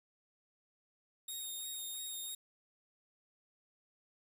10% pulse tone with vibrato, 3719 Hz, A#7, 5 cents flat, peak -34 dBFS, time 1.28-2.35 s, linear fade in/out 5 ms, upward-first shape sine, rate 3 Hz, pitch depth 15 cents each way, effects 10-bit

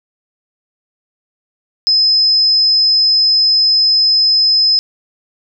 sine tone, 5100 Hz, D#8, 42 cents sharp, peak -8 dBFS, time 1.87-4.79 s, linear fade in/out 0 ms, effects none

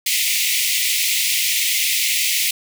pink high-pass noise, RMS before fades -19 dBFS, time 0.06-2.51 s, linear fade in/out 5 ms, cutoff 2000 Hz, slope 96 dB/octave, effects none

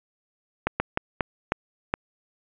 slowing click train, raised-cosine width 0.5 ms, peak -7 dBFS, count 6, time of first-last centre 0.67-1.94 s, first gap 130 ms, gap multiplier 1.34, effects resampled to 8000 Hz + 8-bit

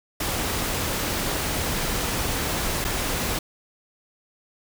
pink noise with dropouts, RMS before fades -26 dBFS, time 0.2-3.39 s, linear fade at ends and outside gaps 5 ms, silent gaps 2.844-2.848 s, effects none

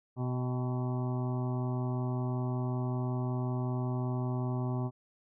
harmonic tone with a mistuned harmonic, 125.3 Hz, B2, 25 cents sharp, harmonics 1 / 2 / 3 / 5 / 6 / 7 / 8 / 9, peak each -31 / -37 / -41 / -45 / -47 / -48 / -49 / -50 dBFS, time 0.16-4.91 s, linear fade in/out 50 ms, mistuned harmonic 6, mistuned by +45 cents, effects none

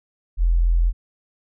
sine tone, 42.46 Hz, F1, 48 cents flat, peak -14 dBFS, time 0.37-0.93 s, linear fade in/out 50 ms, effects none

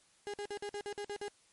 35% pulse tone bursts, 409.7 Hz, G#4, 24 cents flat, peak -36 dBFS, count 9, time 0.27-1.281 s, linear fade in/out 0 ms, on 67 ms, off 51 ms, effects white hiss -67 dBFS RMS until 1.52 s + MP3 48 kbps

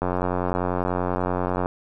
click train, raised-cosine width 1 ms, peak -10 dBFS, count 149, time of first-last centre 0.02-1.659 s, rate 90.3 Hz, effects none

